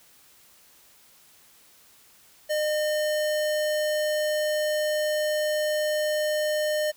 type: tone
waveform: square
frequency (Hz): 608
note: D#5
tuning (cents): -40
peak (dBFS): -24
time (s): 2.49-6.92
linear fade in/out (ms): 20
effects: white hiss -56 dBFS RMS until 6.96 s